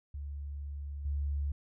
sine tone with level steps, 71.5 Hz, D2, 46 cents flat, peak -37 / -30 dBFS, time 0.14-1.52 s, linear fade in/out 5 ms, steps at 1.05 s, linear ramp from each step 5 ms, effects none

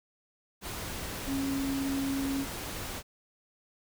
sine tone in noise, 273.2 Hz, C#4, 25 cents flat, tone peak -29 dBFS, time 1.26-2.46 s, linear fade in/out 50 ms, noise pink, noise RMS -38 dBFS, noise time 0.61-3.03 s, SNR +6 dB, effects none

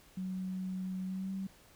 sine tone with pitch glide, 186.6 to 192.18 Hz, F#3 to G3, +15 to -34 cents, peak -35 dBFS, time 0.17-1.47 s, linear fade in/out 5 ms, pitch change +51 cents, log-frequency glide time 1.05-1.33 s, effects pink hiss -61 dBFS RMS until 1.75 s

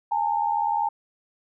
sine tone pair together, 825.9 / 906 Hz, G#5 / A#5, -10 / -50 cents, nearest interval major second, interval 160 cents, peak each -24 dBFS, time 0.11-0.89 s, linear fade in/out 10 ms, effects none

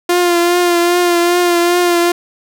sawtooth tone with vibrato, 349.2 Hz, F4, in tune, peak -6 dBFS, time 0.09-2.12 s, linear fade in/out 5 ms, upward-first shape triangle, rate 2.5 Hz, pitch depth 34 cents each way, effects none

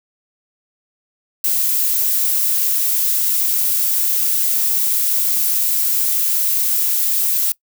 violet noise, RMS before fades -17 dBFS, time 1.44-7.52 s, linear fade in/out 2 ms, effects noise-tail reverb RT60 0.1 s tail -22 dB re dry

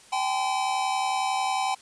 square tone cluster, 775 / 846 / 1022 Hz, G5 / G#5 / C6, -20 / +32 / -41 cents, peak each -27 / -32 / -31 dBFS, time 0.12-1.75 s, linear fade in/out 10 ms, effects white hiss -52 dBFS RMS until 1.81 s + resampled to 22050 Hz

